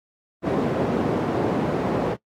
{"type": "band-pass noise", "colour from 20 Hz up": "white", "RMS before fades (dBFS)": -23, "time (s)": [0.42, 2.17], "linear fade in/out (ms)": 50, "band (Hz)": [140, 450], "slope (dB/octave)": 12, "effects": ["noise-tail reverb RT60 0.1 s tail -20 dB re dry", "AAC 64 kbps"]}